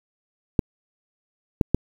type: clicks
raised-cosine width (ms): 3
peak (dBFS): -4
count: 3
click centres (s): 0.592 / 1.612 / 1.746
effects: 7-bit